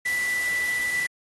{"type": "tone in noise", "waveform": "sine", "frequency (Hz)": 1975.5, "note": "B6", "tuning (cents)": 0, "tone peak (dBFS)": -23, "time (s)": [0.05, 1.07], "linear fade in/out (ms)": 10, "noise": "white", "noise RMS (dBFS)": -35, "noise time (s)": [0.05, 1.07], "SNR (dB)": 9, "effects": ["AAC 32 kbps"]}